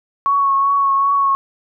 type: tone with vibrato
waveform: sine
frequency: 1108 Hz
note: C#6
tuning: 1 cent flat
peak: -12 dBFS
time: 0.26-1.35 s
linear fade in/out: 0 ms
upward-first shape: triangle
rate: 2.6 Hz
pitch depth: 25 cents each way
effects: none